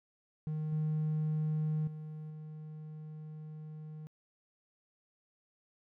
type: tone with level steps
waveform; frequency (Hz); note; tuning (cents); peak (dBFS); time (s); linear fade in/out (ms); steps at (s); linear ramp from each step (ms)
triangle; 154.5; D#3; -12; -31 / -27 / -39 / -41; 0.47-4.07; 0; 0.72 / 1.87 / 2.3; 5
effects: tanh soft clip ceiling -25 dBFS